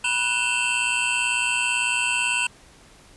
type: tone cluster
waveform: square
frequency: 972 / 1484 / 2614 / 2732 / 3129 Hz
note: B5 / F#6 / E7 / F7 / G7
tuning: -28 / +5 / -15 / -39 / -4 cents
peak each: -31 / -32 / -26 / -25 / -32 dBFS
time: 0.04-2.47 s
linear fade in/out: 5 ms
effects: pink hiss -51 dBFS RMS until 3.16 s + resampled to 24000 Hz